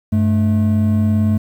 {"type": "tone pair together", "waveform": "triangle", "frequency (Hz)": [98, 216.2], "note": ["G2", "A3"], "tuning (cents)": [0, -30], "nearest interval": "octave + major second", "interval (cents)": 1370, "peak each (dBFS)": -13, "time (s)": [0.12, 1.38], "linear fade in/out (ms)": 10, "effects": ["8-bit"]}